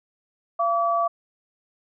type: tone pair together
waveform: sine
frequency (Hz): 683.2 / 1149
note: F5 / D6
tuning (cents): -38 / -38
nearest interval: major sixth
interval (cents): 900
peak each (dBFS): -22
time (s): 0.59-1.08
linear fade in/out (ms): 10
effects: none